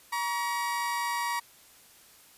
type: tone pair together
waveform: 30% pulse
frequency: 951.1 / 1131 Hz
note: A#5 / C#6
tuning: +35 / +34 cents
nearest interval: minor third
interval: 299 cents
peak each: -27 / -32 dBFS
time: 0.12-1.4 s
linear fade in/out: 10 ms
effects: white hiss -56 dBFS RMS until 2.37 s + resampled to 32000 Hz